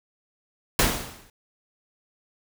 pink noise with exponential decay, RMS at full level -17 dBFS, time 0.79-1.3 s, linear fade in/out 2 ms, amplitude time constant 110 ms, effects none

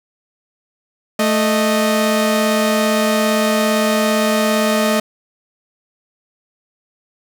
sawtooth tone pair together, 219.2 / 620 Hz, A3 / D#5, -6 / -6 cents, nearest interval octave + tritone, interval 1800 cents, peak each -12 / -13 dBFS, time 1.19-5 s, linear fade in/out 5 ms, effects none

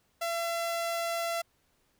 sawtooth tone, 676 Hz, E5, 43 cents sharp, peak -26 dBFS, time 0.21-1.42 s, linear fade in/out 10 ms, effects pink hiss -71 dBFS RMS until 1.99 s

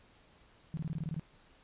sine tone bursts, 158.9 Hz, D#3, 37 cents sharp, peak -33 dBFS, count 9, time 0.74-1.196 s, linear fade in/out 0 ms, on 32 ms, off 21 ms, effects pink hiss -63 dBFS RMS until 1.63 s + resampled to 8000 Hz

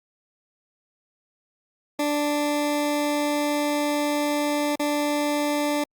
20% pulse tone with dropouts, 293.7 Hz, D4, in tune, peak -17 dBFS, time 1.99-5.84 s, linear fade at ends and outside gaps 5 ms, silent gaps 4.757-4.795 s, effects Opus 48 kbps

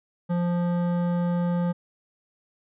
triangle tone with hard clipping, 174.61 Hz, F3, in tune, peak -24 dBFS, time 0.29-1.73 s, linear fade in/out 20 ms, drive 17 dB, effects resampled to 8000 Hz

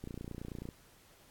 click train, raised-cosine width 3 ms, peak -29 dBFS, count 20, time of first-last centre 0.04-0.688 s, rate 29.3 Hz, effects pink hiss -62 dBFS RMS until 1.3 s + AAC 64 kbps

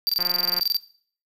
square tone bursts, 4677 Hz, D8, 8 cents flat, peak -19 dBFS, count 16, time 0.07-0.767 s, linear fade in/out 0 ms, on 22 ms, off 23 ms
click train, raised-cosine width 0.5 ms, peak -20 dBFS, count 73, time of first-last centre 0.19-0.597 s, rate 177 Hz
effects noise-tail reverb RT60 0.5 s tail -19 dB re dry

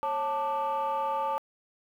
sine tone cluster, 546 / 882 / 1182 Hz, C#5 / A5 / D6, -26 / +4 / +11 cents, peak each -32 / -27 / -32 dBFS, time 0.03-1.38 s, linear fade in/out 0 ms, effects tanh soft clip ceiling -23 dBFS + 10-bit

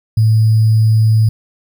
sine tone with sample-and-hold, 110 Hz, A2, in tune, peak -7 dBFS, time 0.17-1.29 s, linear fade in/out 5 ms, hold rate 4900 Hz, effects none

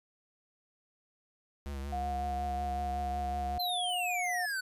square tone with vibrato, 69.4 Hz, C#2, 3 cents sharp, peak -37 dBFS, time 1.66-3.58 s, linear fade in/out 0 ms, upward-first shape triangle, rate 5.4 Hz, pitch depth 63 cents each way
sine tone, 719 Hz, F#5, 50 cents flat, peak -33 dBFS, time 1.92-4.46 s, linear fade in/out 10 ms
square exponential sweep, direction down, 4186 to 1480 Hz, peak -33 dBFS, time 3.59-4.61 s, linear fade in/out 10 ms
effects resampled to 32000 Hz

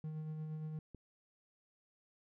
triangle tone with tremolo, 155.56 Hz, D#3, in tune, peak -37 dBFS, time 0.04-0.79 s, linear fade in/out 2 ms, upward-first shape sine, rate 8.6 Hz, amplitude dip 30%
click, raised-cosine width 3 ms, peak -38 dBFS, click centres 0.947 s
effects none

